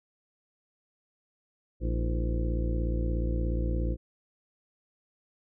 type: harmonic tone with a mistuned harmonic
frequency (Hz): 57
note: A#1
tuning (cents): -38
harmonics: 1 / 2 / 3 / 4 / 5 / 6 / 7 / 8 / 9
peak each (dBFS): -27 / -35 / -39 / -41 / -39 / -39 / -50 / -47 / -41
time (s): 1.8-3.97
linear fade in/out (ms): 50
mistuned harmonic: 5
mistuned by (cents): +120
effects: none